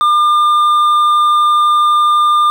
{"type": "tone with hard clipping", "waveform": "triangle", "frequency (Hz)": 1202, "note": "D6", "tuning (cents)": 40, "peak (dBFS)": -9, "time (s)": [0.01, 2.5], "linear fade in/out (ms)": 0, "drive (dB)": 8, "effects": []}